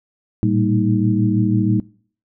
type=tone cluster; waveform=sine; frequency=112.8 / 119 / 196 / 229.8 / 314.8 Hz; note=A2 / A#2 / G3 / A#3 / D#4; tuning=+44 / +36 / 0 / -25 / +20 cents; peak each=-19 / -26 / -19 / -22 / -20 dBFS; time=0.43-1.8 s; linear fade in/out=0 ms; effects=noise-tail reverb RT60 0.5 s tail -22 dB re dry